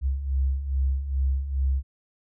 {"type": "beating tone pair", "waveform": "sine", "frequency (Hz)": [65.41, 67.81], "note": ["C2", "C#2"], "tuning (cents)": [0, -38], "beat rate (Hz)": 2.4, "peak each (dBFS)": [-29, -23], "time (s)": [0.01, 1.83], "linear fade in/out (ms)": 50, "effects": []}